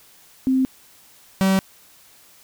sine / 45% pulse tone pair in turn, 261.6 / 191.66 Hz, C4 / G3, 0 / -39 cents, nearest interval perfect fourth, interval 539 cents, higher first, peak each -15 dBFS, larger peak neither, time 0.47-0.65 / 1.41-1.59 s, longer neither, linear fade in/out 0 ms, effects white hiss -51 dBFS RMS until 2.43 s

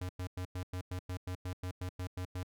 square tone bursts, 91 Hz, F#2, 28 cents flat, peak -37 dBFS, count 14, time 0.01-2.432 s, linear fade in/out 5 ms, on 82 ms, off 98 ms, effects none

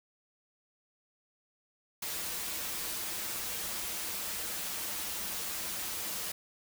white noise with comb filter, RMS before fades -37 dBFS, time 2.02-6.32 s, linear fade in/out 5 ms, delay 7.4 ms, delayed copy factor -0.5, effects none

